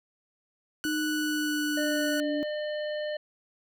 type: tone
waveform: sawtooth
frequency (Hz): 1480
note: F#6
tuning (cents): 0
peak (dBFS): -27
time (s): 0.84-2.2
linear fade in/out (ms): 0
type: tone with pitch glide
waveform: sine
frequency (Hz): 307 to 293.3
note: D#4 to D4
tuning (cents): -23 to -2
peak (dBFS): -28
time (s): 0.85-2.43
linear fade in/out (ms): 0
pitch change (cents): -79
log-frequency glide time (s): 1.03-2.1
type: harmonic tone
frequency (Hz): 603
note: D5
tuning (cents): +46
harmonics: 1 / 3 / 5 / 7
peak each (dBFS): -30 / -40 / -44 / -47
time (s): 1.77-3.17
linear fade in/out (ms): 5
effects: none